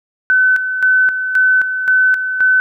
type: tone with tremolo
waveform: sine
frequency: 1515 Hz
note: F#6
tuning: 40 cents sharp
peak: -8 dBFS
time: 0.3-2.6 s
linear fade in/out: 0 ms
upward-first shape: square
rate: 1.9 Hz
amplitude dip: 60%
effects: none